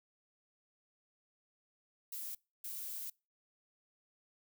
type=noise bursts at uneven times; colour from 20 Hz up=violet; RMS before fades=-43 dBFS; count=2; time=2.12-2.35 / 2.64-3.1 s; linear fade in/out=5 ms; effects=noise-tail reverb RT60 0.3 s tail -26 dB re dry